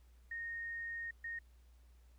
sine tone bursts at uneven times, 1852 Hz, A#6, 12 cents flat, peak -40 dBFS, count 2, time 0.31-1.11 / 1.24-1.39 s, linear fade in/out 5 ms, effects added 60 Hz sine -60 dBFS peak until 2.18 s + pink hiss -75 dBFS RMS until 2.18 s

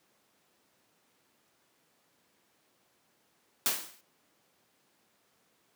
white noise with exponential decay, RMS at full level -25 dBFS, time 3.66-4.01 s, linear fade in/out 0 ms, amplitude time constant 76 ms, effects pink hiss -70 dBFS RMS until 5.75 s + high-pass 200 Hz 12 dB/octave

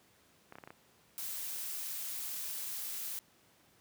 clicks, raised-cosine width 0.5 ms, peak -33 dBFS, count 6, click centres 0.524 / 0.555 / 0.585 / 0.638 / 0.675 / 0.705 s
blue noise, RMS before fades -40 dBFS, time 1.18-3.19 s, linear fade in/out 0 ms
effects pink hiss -66 dBFS RMS until 3.8 s + high-pass 100 Hz 12 dB/octave

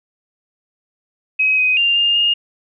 sine tone with pitch steps, 2539 / 2511 / 2792 / 2814 / 2837 Hz, D#7 / D#7 / F7 / F7 / F7, +34 / +15 / -1 / +12 / +27 cents, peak -12 dBFS, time 1.39-2.34 s, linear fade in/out 10 ms, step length 190 ms, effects none

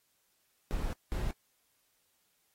brown noise bursts at uneven times, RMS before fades -33 dBFS, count 2, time 0.71-0.93 / 1.12-1.31 s, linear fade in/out 0 ms, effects white hiss -74 dBFS RMS until 2.54 s + AAC 48 kbps

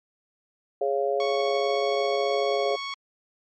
sine chord, Db major, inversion second, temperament just, 415.8 / 554.4 / 693 Hz, Ab4 / Db5 / F5, +2 / 0 / -14 cents, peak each -26 / -26 / -28 dBFS, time 0.81-2.76 s, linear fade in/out 5 ms
15% pulse tone, 1108.7 Hz, C#6, in tune, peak -24 dBFS, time 1.2-2.94 s, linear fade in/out 2 ms
effects MP3 32 kbps

